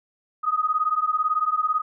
sine beating tone pair, 1241 / 1259 Hz, D#6 / D#6, -5 / +20 cents, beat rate 18 Hz, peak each -23 dBFS, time 0.43-1.82 s, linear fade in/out 20 ms, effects none

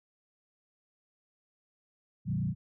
sine tone with frequency modulation, 151.7 Hz, D#3, 44 cents flat, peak -28 dBFS, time 2.25-2.55 s, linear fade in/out 50 ms, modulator 29.2 Hz, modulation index 1.6, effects none

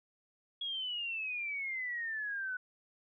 sine exponential sweep, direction down, 3340 to 1480 Hz, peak -35 dBFS, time 0.61-2.57 s, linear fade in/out 5 ms, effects none

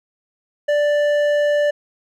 sine tone with hard clipping, 587.3 Hz, D5, in tune, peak -16 dBFS, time 0.68-1.71 s, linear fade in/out 10 ms, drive 8 dB, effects none

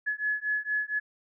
sine beating tone pair, 1700 / 1704.3 Hz, G#6 / G#6, +40 / +44 cents, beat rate 4.3 Hz, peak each -30 dBFS, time 0.06-1 s, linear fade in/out 20 ms, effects none

